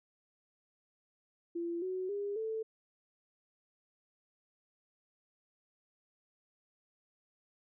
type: tone with pitch steps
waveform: sine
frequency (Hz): 340.8 / 371.6 / 405.3 / 442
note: F4 / F#4 / G#4 / A4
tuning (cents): -42 / +7 / -42 / +8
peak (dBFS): -34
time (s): 1.55-2.63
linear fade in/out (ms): 10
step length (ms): 270
effects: none